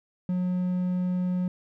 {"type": "tone", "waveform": "triangle", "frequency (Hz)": 181.1, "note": "F#3", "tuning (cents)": -37, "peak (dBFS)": -22, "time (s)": [0.29, 1.48], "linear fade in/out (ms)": 2, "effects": []}